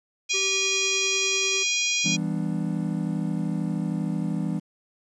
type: harmonic tone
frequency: 816 Hz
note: G#5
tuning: 31 cents flat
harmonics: 3 / 4 / 5 / 6 / 7 / 8 / 9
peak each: -26 / -29 / -33 / -34 / -28 / -33 / -36 dBFS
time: 0.29-2.17 s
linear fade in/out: 20 ms
type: tone with tremolo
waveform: square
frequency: 386.4 Hz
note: G4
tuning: 25 cents flat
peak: -31 dBFS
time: 0.33-1.64 s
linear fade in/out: 20 ms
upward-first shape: triangle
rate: 10 Hz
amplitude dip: 30%
type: chord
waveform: triangle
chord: E minor seventh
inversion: none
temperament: just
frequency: 164.81 / 197.78 / 247.2 / 296.7 Hz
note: E3 / G3 / B3 / D4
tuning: 0 / +16 / +2 / +18 cents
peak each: -26 / -27 / -31 / -31 dBFS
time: 2.04-4.6 s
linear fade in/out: 20 ms
effects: resampled to 24000 Hz + 9-bit